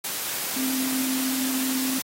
sine tone in noise, 261.6 Hz, C4, in tune, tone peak -26 dBFS, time 0.56-1.99 s, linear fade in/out 5 ms, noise white, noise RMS -29 dBFS, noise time 0.04-2.02 s, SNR 0 dB, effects high-pass 150 Hz 12 dB/octave + AAC 48 kbps

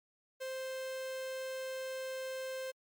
45% pulse tone, 523.3 Hz, C5, in tune, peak -38 dBFS, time 0.4-2.72 s, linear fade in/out 20 ms, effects MP3 96 kbps

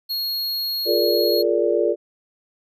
square tone, 4300 Hz, C8, 47 cents sharp, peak -23 dBFS, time 0.09-1.43 s, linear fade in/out 20 ms
sine chord, Bb dominant seventh, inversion second, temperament just, 349.6 / 419.5 / 466.2 / 582.7 Hz, F4 / Ab4 / Bb4 / D5, +2 / +17 / 0 / -14 cents, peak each -22 dBFS, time 0.85-1.96 s, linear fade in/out 50 ms
effects none

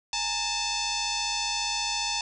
sine tone with frequency modulation, 830.6 Hz, G#5, in tune, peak -26 dBFS, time 0.13-2.21 s, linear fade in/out 2 ms, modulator 878 Hz, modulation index 6.8, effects none

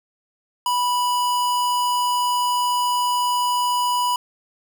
square tone, 983 Hz, B5, 8 cents flat, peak -19 dBFS, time 0.66-4.16 s, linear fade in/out 2 ms, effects none

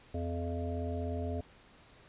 harmonic tone with a mistuned harmonic, 85.5 Hz, F2, 36 cents flat, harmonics 1 / 3 / 5 / 7 / 8, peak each -35 / -40 / -42 / -43 / -44 dBFS, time 0.14-1.41 s, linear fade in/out 5 ms, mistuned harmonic 7, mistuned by +26 cents, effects pink hiss -59 dBFS RMS until 2.08 s + resampled to 8000 Hz

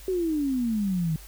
sine exponential sweep, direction down, 383.5 to 153.7 Hz, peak -23 dBFS, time 0.08-1.16 s, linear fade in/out 2 ms, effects added 50 Hz sine -44 dBFS peak until 1.27 s + white hiss -49 dBFS RMS until 1.27 s

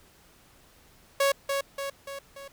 sawtooth tone with echo, 554.4 Hz, C#5, in tune, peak -17 dBFS, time 1.2-1.32 s, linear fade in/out 5 ms, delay 290 ms, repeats 4, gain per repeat -5 dB, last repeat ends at 2.48 s, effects pink hiss -58 dBFS RMS until 2.52 s

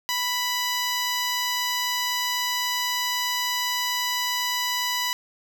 10% pulse tone, 987.8 Hz, B5, in tune, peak -15 dBFS, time 0.09-5.13 s, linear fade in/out 0 ms, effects none

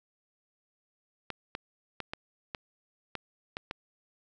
clicks, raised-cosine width 0.3 ms, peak -19 dBFS, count 8, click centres 1.303 / 1.551 / 2.003 / 2.135 / 2.548 / 3.153 / 3.569 / 3.711 s, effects none

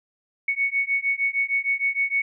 sine beating tone pair, 2217 / 2223.5 Hz, C#7 / C#7, 0 / +5 cents, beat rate 6.5 Hz, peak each -24 dBFS, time 0.48-2.22 s, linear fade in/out 5 ms, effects none

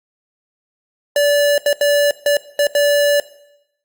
square tone bursts at uneven times, 579 Hz, D5, 25 cents flat, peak -12 dBFS, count 6, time 1.16-1.58 / 1.66-1.73 / 1.81-2.11 / 2.26-2.37 / 2.59-2.67 / 2.75-3.2 s, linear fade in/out 2 ms, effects noise-tail reverb RT60 0.8 s tail -17 dB re dry + Opus 48 kbps

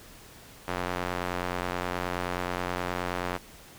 square tone with band-pass filter, 44.73 Hz, F1, 42 cents sharp, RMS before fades -32 dBFS, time 0.67-3.38 s, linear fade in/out 20 ms, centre 1200 Hz, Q 0.65, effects pink hiss -50 dBFS RMS until 3.78 s

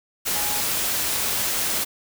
sine tone in noise, 830.6 Hz, G#5, in tune, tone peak -33 dBFS, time 0.34-0.62 s, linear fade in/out 20 ms, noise white, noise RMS -24 dBFS, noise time 0.25-1.85 s, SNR -12 dB, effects none

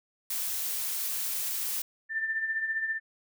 blue noise, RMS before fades -32 dBFS, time 0.3-1.82 s, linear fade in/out 5 ms
sine tone with tremolo, 1783 Hz, A6, 22 cents sharp, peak -25 dBFS, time 2.09-3 s, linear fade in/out 50 ms, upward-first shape triangle, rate 15 Hz, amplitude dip 65%
effects none

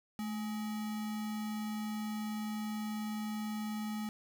sine tone with sample-and-hold, 215.7 Hz, A3, 34 cents flat, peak -35 dBFS, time 0.19-4.09 s, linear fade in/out 0 ms, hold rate 1050 Hz, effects none

